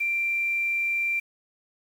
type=tone with quantisation; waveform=sine; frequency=2361 Hz; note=D7; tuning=9 cents sharp; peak=-23 dBFS; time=0-1.2 s; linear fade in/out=10 ms; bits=8; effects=none